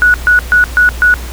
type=tone bursts; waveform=sine; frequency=1467 Hz; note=F#6; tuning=15 cents flat; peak=-4 dBFS; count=5; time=0.02-1.14 s; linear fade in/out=0 ms; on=120 ms; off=130 ms; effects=added 60 Hz sine -21 dBFS peak until 1.32 s + pink hiss -29 dBFS RMS until 1.32 s